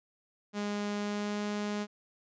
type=tone with pitch glide; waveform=sawtooth; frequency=205.9 to 207.5 Hz; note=G#3 to G#3; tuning=-15 to -1 cents; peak=-28 dBFS; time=0.53-1.87 s; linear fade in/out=50 ms; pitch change=+14 cents; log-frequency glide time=0.96-1.43 s; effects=resampled to 16000 Hz